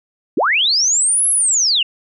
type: linear two-way sweep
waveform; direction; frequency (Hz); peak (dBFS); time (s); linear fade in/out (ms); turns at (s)
sine; up then down; 207.7 to 11175 to 2661; -12; 0.37-1.83; 5; 1.29
effects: none